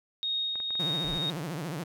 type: tone with tremolo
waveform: sine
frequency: 3729 Hz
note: A#7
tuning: in tune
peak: -27 dBFS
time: 0.23-1.3 s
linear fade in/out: 0 ms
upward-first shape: sine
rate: 2 Hz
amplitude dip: 35%
type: clicks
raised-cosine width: 0.5 ms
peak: -30 dBFS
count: 10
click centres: 0.556 / 0.602 / 0.706 / 0.754 / 0.907 / 0.954 / 1.045 / 1.14 / 1.226 / 1.371 s
type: tone with vibrato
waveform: sawtooth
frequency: 160 Hz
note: D#3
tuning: 49 cents sharp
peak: -29 dBFS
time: 0.79-1.84 s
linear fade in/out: 10 ms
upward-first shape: triangle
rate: 14 Hz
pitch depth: 280 cents each way
type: noise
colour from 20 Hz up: brown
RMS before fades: -41 dBFS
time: 1.04-1.18 s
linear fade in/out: 2 ms
effects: none